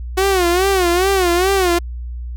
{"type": "tone with vibrato", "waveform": "sawtooth", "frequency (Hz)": 368.1, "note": "F#4", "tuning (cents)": -9, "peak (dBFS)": -9, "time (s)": [0.17, 1.79], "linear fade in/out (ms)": 10, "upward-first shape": "sine", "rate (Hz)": 2.4, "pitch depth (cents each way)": 120, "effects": ["added 60 Hz sine -24 dBFS peak until 2.36 s"]}